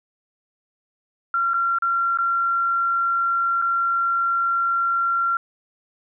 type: tone with dropouts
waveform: sine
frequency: 1372 Hz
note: F6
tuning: 31 cents flat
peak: -18 dBFS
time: 1.34-5.37 s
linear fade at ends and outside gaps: 2 ms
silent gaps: 1.535-1.541 / 1.786-1.822 / 2.174-2.186 / 3.617-3.622 s
effects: none